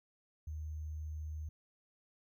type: tone with sample-and-hold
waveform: sine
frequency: 77.2 Hz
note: D#2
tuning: 13 cents flat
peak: -39 dBFS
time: 0.47-1.49 s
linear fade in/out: 5 ms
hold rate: 6300 Hz
effects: none